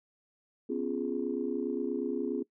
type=chord; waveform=sine; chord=C# dominant seventh; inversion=third; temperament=just; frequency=249.5 / 277.2 / 346.5 / 415.8 Hz; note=B3 / C#4 / E#4 / G#4; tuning=+18 / 0 / -14 / +2 cents; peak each=-35 / -35 / -35 / -35 dBFS; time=0.69-2.43 s; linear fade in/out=10 ms; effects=noise-tail reverb RT60 0.1 s tail -21 dB re dry + tanh soft clip ceiling -19 dBFS